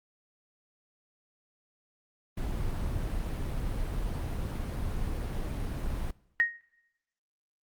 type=noise; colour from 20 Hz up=brown; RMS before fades=-32 dBFS; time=2.37-6.11 s; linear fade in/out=5 ms
type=tone with exponential decay; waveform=sine; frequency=1869 Hz; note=A#6; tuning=4 cents sharp; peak=-18 dBFS; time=6.4-6.61 s; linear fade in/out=0 ms; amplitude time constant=45 ms
effects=noise-tail reverb RT60 1.0 s tail -24 dB re dry + Opus 32 kbps